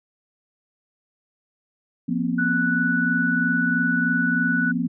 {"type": "chord", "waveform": "sine", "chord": "F suspended fourth", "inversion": "none", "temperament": "equal with one note detuned", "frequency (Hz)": [174.61, 238.5, 261.6], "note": ["F3", "Bb3", "C4"], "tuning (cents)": [0, 40, 0], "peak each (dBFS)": [-26, -24, -26], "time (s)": [2.08, 4.88], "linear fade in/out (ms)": 10}
{"type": "tone", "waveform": "sine", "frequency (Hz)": 1480, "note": "F#6", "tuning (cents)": 0, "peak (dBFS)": -21, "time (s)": [2.38, 4.72], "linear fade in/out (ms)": 10}
{"effects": []}